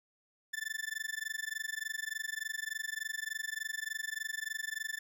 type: tone with amplitude modulation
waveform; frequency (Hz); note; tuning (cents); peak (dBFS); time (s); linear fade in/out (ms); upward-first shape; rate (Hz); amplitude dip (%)
40% pulse; 1760; A6; 0; -32; 0.53-4.99; 10; sine; 23.4; 100
effects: none